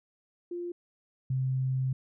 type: tone pair in turn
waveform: sine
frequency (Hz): 349.2 / 130.8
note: F4 / C3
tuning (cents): 0 / 0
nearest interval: octave + perfect fourth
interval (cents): 1700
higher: first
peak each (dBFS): -33 / -26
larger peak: second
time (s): 0.51-0.72 / 1.3-1.93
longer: second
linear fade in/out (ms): 5
effects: none